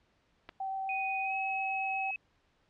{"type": "clicks", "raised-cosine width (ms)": 0.3, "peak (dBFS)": [-29, -30], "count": 2, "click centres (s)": [0.49, 0.493]}
{"type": "tone with vibrato", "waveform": "sine", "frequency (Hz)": 771, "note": "G5", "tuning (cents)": -29, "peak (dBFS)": -33, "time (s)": [0.6, 2.11], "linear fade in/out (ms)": 5, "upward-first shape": "triangle", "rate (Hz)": 8.2, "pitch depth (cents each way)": 9}
{"type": "tone with pitch glide", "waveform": "sine", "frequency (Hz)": [2489, 2566], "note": ["D#7", "E7"], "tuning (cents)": [0, -47], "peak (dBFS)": -33, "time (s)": [0.89, 2.16], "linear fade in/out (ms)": 2, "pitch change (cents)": 53, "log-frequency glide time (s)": [1.24, 1.33]}
{"effects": ["pink hiss -71 dBFS RMS until 2.69 s", "low-pass 4000 Hz 12 dB/octave"]}